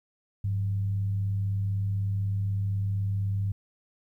sine tone with frequency modulation, 100.2 Hz, G2, 38 cents sharp, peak -25 dBFS, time 0.44-3.52 s, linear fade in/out 5 ms, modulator 76 Hz, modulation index 0.25, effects 11-bit

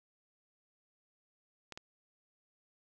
clicks, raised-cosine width 0.2 ms, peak -27 dBFS, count 2, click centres 1.723 / 1.775 s, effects none

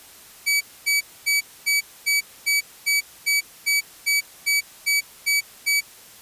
sawtooth tone bursts, 2283 Hz, D7, 50 cents flat, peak -14 dBFS, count 14, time 0.46-5.81 s, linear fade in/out 20 ms, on 150 ms, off 250 ms, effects white hiss -46 dBFS RMS until 6.21 s + resampled to 32000 Hz

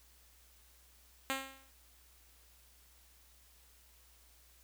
5% pulse tone with exponential decay, 268.3 Hz, C4, 44 cents sharp, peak -20 dBFS, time 1.3-1.71 s, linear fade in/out 0 ms, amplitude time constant 89 ms, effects added 60 Hz sine -65 dBFS peak until 4.63 s + white hiss -65 dBFS RMS until 4.63 s

